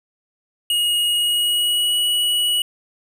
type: tone with pitch glide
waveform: square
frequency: 2879 to 2928 Hz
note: F#7 to F#7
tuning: -48 to -19 cents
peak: -17 dBFS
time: 0.7-2.62 s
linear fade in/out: 2 ms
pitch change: +29 cents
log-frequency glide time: 1.08-2.01 s
effects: none